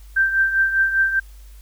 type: tone with tremolo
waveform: sine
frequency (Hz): 1568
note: G6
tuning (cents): 0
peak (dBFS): -12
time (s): 0.16-1.2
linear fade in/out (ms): 10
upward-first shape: triangle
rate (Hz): 5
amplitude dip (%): 70
effects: added 50 Hz sine -39 dBFS peak until 1.61 s + white hiss -54 dBFS RMS until 1.61 s